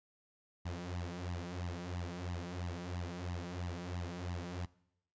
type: tone with flanger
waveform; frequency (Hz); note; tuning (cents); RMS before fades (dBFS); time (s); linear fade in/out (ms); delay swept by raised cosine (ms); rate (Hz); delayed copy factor
sawtooth; 88.2; F2; +18; -41; 0.65-4.66; 10; 1 to 5.2; 3; +0.85
effects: noise-tail reverb RT60 0.8 s tail -22 dB re dry + resampled to 16000 Hz